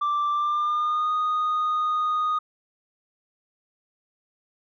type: tone with pitch glide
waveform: sine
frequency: 1174.7 to 1237.4 Hz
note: D6 to D#6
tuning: 0 to -10 cents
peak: -19 dBFS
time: 0.01-2.39 s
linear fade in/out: 10 ms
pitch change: +90 cents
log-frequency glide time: 0.31-1.12 s
effects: tanh soft clip ceiling -20 dBFS